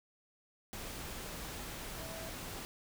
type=tone in noise; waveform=sine; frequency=653 Hz; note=E5; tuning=17 cents flat; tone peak=-48 dBFS; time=2-2.29 s; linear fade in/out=0 ms; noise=pink; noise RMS=-44 dBFS; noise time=0.73-2.65 s; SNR=-7 dB; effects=none